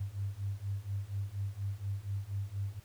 sine beating tone pair, 97.2 / 101.4 Hz, G2 / G#2, -14 / -41 cents, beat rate 4.2 Hz, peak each -38 / -37 dBFS, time 0-2.8 s, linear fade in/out 10 ms, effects pink hiss -61 dBFS RMS until 2.84 s

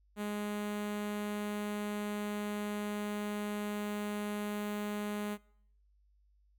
sawtooth tone with notch filter, 207.7 Hz, G#3, in tune, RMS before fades -37 dBFS, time 0.16-5.38 s, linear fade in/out 50 ms, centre 5200 Hz, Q 1.6, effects noise-tail reverb RT60 0.7 s tail -24 dB re dry + added 50 Hz sine -65 dBFS peak until 6.58 s

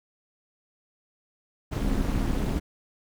brown noise with amplitude modulation, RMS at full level -22 dBFS, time 1.71-2.6 s, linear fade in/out 20 ms, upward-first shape sine, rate 234 Hz, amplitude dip 90%, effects none

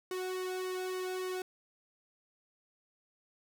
sawtooth tone with flanger, 370 Hz, F#4, in tune, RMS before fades -37 dBFS, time 0.11-1.42 s, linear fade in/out 2 ms, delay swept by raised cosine 1.2 to 1.73 ms, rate 3.5 Hz, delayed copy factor -0.85, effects none

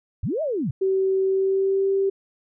sine linear two-way sweep, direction up then down, 58.27 to 659.3 to 103.7 Hz, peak -22 dBFS, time 0.23-0.71 s, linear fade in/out 5 ms, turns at 0.42 s
sine tone with pitch glide, 382.7 to 390.3 Hz, G4 to G4, -42 to -8 cents, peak -18 dBFS, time 0.81-2.1 s, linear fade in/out 10 ms, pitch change +34 cents, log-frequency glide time 1.23-1.9 s
effects none

